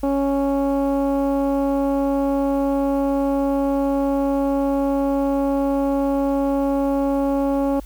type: tone with low-pass filter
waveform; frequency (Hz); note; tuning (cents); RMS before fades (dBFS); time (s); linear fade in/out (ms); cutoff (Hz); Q
15% pulse; 277.2; C#4; 0; -20; 0.03-7.8; 5; 610; 0.68
effects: added 50 Hz sine -35 dBFS peak until 7.85 s + white hiss -51 dBFS RMS until 7.85 s